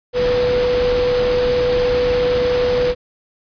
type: tone in noise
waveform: sine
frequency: 493.9 Hz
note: B4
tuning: in tune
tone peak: -14 dBFS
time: 0.13-2.95 s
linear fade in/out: 50 ms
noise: pink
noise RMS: -24 dBFS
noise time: 0.13-2.95 s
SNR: +7 dB
effects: resampled to 11025 Hz